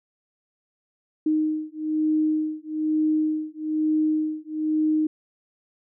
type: beating tone pair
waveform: sine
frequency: 309.3 / 310.4 Hz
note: D#4 / D#4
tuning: -10 / -4 cents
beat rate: 1.1 Hz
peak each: -24 dBFS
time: 1.26-5.07 s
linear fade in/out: 5 ms
effects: none